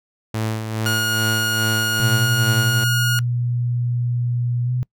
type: tone with tremolo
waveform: sawtooth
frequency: 110 Hz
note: A2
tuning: in tune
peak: -16 dBFS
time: 0.34-2.84 s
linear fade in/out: 5 ms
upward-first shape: sine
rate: 2.4 Hz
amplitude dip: 50%
type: tone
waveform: sawtooth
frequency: 1436 Hz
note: F6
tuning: 48 cents sharp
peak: -15 dBFS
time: 0.86-3.19 s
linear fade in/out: 0 ms
type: tone with pitch glide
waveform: sine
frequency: 121.2 to 124.9 Hz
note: B2 to B2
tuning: -32 to +20 cents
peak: -18 dBFS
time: 2-4.83 s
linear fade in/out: 0 ms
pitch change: +52 cents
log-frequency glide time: 4.64-4.71 s
effects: noise-tail reverb RT60 0.1 s tail -25 dB re dry